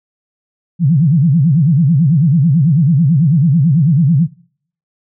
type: tone with vibrato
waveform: sine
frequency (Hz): 151.8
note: D#3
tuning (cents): -42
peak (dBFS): -7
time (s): 0.79-4.28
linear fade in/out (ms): 50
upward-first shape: sine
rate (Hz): 9.1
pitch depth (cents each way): 270
effects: noise-tail reverb RT60 0.6 s tail -24 dB re dry